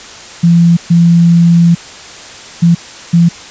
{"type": "tone bursts at uneven times", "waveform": "sine", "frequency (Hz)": 170, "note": "F3", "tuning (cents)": -46, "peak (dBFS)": -3, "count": 4, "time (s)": [[0.43, 0.77], [0.9, 1.75], [2.62, 2.75], [3.13, 3.29]], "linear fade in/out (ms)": 10, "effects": ["white hiss -30 dBFS RMS until 3.5 s", "resampled to 16000 Hz"]}